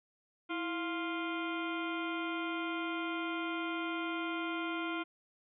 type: harmonic tone with a mistuned harmonic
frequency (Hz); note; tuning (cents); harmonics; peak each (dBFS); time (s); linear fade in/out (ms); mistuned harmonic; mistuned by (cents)
349.2; F4; 0; 1 / 2 / 3 / 4 / 6 / 7 / 8 / 9 / 10; -37 / -45 / -43 / -41 / -46 / -46 / -56 / -48 / -57; 0.49-5.04; 20; 1; -100
effects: none